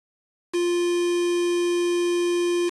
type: tone with quantisation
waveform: triangle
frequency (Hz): 349.2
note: F4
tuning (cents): 0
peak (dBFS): -18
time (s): 0.53-2.7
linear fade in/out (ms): 20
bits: 5
effects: resampled to 24000 Hz